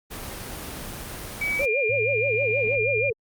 pink noise, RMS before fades -35 dBFS, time 0.1-1.66 s, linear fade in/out 20 ms
sine tone with pitch glide, 2281 to 2400 Hz, C#7 to D7, +49 to +37 cents, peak -23 dBFS, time 1.41-3.1 s, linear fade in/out 5 ms, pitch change +88 cents, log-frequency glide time 1.58-1.65 s
sine tone with vibrato, 494.2 Hz, B4, 1 cent sharp, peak -23 dBFS, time 1.59-3.13 s, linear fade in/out 10 ms, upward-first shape sine, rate 6.3 Hz, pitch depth 260 cents each way
sine tone, 109.4 Hz, A2, 9 cents flat, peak -33 dBFS, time 1.89-3.11 s, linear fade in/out 5 ms
effects Opus 24 kbps

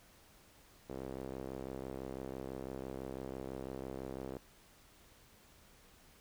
sawtooth tone with band-pass filter, 66 Hz, C2, 16 cents sharp, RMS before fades -44 dBFS, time 0.89-4.38 s, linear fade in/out 10 ms, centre 430 Hz, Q 1.5, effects pink hiss -63 dBFS RMS until 6.2 s

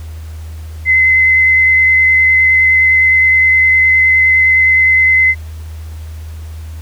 sine tone with vibrato, 2051 Hz, C7, 35 cents flat, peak -6 dBFS, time 0.85-5.35 s, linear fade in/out 50 ms, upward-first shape triangle, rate 9.7 Hz, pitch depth 12 cents each way, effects added 79 Hz sine -24 dBFS peak until 6.81 s + pink hiss -42 dBFS RMS until 6.81 s

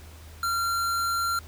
square tone, 1375 Hz, F6, 27 cents flat, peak -25 dBFS, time 0.43-1.39 s, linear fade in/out 2 ms, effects added 79 Hz sine -44 dBFS peak until 1.47 s + pink hiss -51 dBFS RMS until 1.47 s

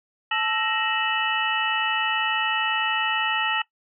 sine tone cluster, 875 / 1325 / 1873 / 2626 / 2953 Hz, A5 / E6 / A#6 / E7 / F#7, -10 / +9 / +8 / -7 / -4 cents, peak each -28 dBFS, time 0.31-3.62 s, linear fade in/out 5 ms, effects noise-tail reverb RT60 0.1 s tail -19 dB re dry

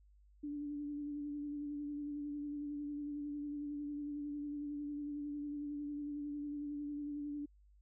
sine tone with vibrato, 291.5 Hz, D4, 13 cents flat, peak -39 dBFS, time 0.43-7.46 s, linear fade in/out 10 ms, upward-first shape sine, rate 11 Hz, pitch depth 24 cents each way, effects added 50 Hz sine -62 dBFS peak until 7.81 s

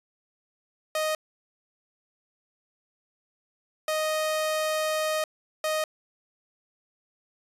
sawtooth tone bursts at uneven times, 622.3 Hz, D#5, in tune, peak -21 dBFS, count 3, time 0.95-1.15 / 3.88-5.24 / 5.64-5.84 s, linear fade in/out 2 ms, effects resampled to 32000 Hz

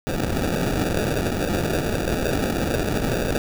white noise with sample-and-hold, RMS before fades -23 dBFS, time 0.07-3.38 s, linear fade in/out 0 ms, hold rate 1050 Hz, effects none

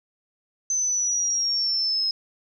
sine exponential sweep, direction down, 6160 to 5120 Hz, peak -21 dBFS, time 0.7-2.11 s, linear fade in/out 2 ms, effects 10-bit

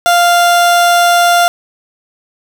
30% pulse tone, 697 Hz, F5, 4 cents flat, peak -4 dBFS, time 0.06-1.48 s, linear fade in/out 0 ms, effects none

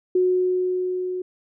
sine tone with level ramp, 366 Hz, F#4, 19 cents flat, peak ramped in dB -15 to -25 dBFS, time 0.15-1.22 s, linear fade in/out 5 ms, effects none

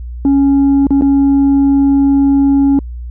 sine tone with dropouts, 277.2 Hz, C#4, in tune, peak -4 dBFS, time 0.25-2.79 s, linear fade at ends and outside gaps 1 ms, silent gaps 0.869-0.906 / 1.011-1.021 s, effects tanh soft clip ceiling -6 dBFS + added 60 Hz sine -22 dBFS peak until 3.1 s

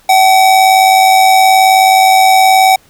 square tone with amplitude modulation, 759 Hz, F#5, 44 cents sharp, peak -3 dBFS, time 0.09-2.76 s, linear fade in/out 5 ms, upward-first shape sine, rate 99 Hz, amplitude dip 45%, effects pink hiss -47 dBFS RMS until 2.89 s

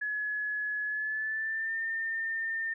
sine tone with pitch glide, 1697 to 1808.3 Hz, G#6 to A6, +37 to +47 cents, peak -30 dBFS, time 0.01-2.74 s, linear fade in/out 10 ms, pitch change +110 cents, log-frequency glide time 0.85-1.79 s, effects none

